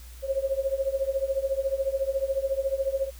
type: tone with tremolo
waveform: sine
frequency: 541 Hz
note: C#5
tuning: 42 cents flat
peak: -20 dBFS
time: 0.22-3.11 s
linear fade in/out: 50 ms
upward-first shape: triangle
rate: 14 Hz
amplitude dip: 95%
effects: added 60 Hz sine -42 dBFS peak until 3.19 s + white hiss -52 dBFS RMS until 3.19 s